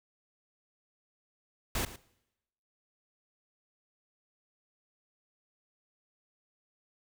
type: noise with echo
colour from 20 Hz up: pink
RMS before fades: -32 dBFS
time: 1.75-1.85 s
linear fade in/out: 2 ms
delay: 110 ms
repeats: 1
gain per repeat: -15 dB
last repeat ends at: 1.96 s
effects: noise-tail reverb RT60 0.9 s tail -22 dB re dry